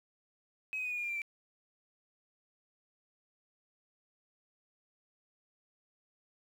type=tone with pitch steps; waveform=sine; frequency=2544 / 2513 / 2483 / 2453 / 2424 / 2394 / 2365 / 2337 Hz; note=D#7 / D#7 / D#7 / D#7 / D#7 / D7 / D7 / D7; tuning=+38 / +17 / -4 / -25 / -46 / +33 / +12 / -9 cents; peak=-33 dBFS; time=0.73-1.218 s; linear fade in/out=0 ms; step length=61 ms; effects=tanh soft clip ceiling -30 dBFS + 10-bit